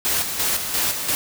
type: noise with tremolo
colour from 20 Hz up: white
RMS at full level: -21 dBFS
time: 0.05-1.15 s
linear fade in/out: 0 ms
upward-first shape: square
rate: 2.9 Hz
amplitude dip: 50%
effects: none